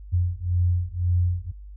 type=beating tone pair; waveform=sine; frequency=87.8 / 89.7 Hz; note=F2 / F2; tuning=+10 / +47 cents; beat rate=1.9 Hz; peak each=-23 dBFS; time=0.12-1.52 s; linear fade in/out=20 ms; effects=added 50 Hz sine -38 dBFS peak until 1.76 s